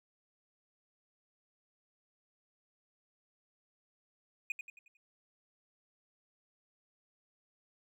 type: tone with echo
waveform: triangle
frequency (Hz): 2476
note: D#7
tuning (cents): -9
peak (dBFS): -31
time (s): 4.5-4.52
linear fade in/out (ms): 2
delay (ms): 90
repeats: 5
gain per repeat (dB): -7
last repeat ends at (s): 4.97
effects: none